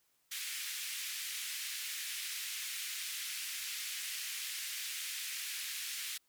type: band-pass noise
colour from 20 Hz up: pink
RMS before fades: -41 dBFS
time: 0.31-6.18 s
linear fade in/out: 10 ms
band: 2000 to 16000 Hz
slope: 24 dB/octave
effects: white hiss -75 dBFS RMS until 6.28 s